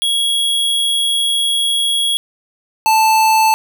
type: tone pair in turn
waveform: square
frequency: 3322 / 879.9 Hz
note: G#7 / A5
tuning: 0 / 0 cents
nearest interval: octave + major seventh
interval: 2300 cents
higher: first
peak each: -14 / -10 dBFS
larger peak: second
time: 0.02-2.17 / 2.86-3.54 s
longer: first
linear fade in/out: 0 ms
effects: none